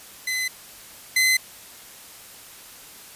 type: tone pair in turn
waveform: sawtooth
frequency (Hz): 2028 / 2043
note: B6 / C7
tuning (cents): +45 / -42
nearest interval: unison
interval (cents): 13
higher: second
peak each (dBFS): -20 / -13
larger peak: second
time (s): 0.27-0.48 / 1.16-1.37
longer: neither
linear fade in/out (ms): 5
effects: white hiss -44 dBFS RMS until 3.15 s + resampled to 32000 Hz